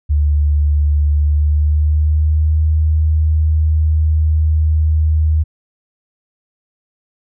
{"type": "tone with pitch glide", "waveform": "sine", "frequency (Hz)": [73.7, 77.86], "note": ["D2", "D#2"], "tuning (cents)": [7, 2], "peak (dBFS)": -10, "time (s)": [0.09, 5.44], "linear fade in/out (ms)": 20, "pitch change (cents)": 95, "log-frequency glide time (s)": [1.13, 2.63], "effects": []}